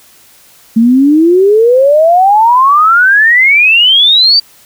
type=exponential sweep; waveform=sine; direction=up; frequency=220.4 to 4699 Hz; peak=-3 dBFS; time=0.76-4.4 s; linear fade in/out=10 ms; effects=white hiss -42 dBFS RMS until 4.65 s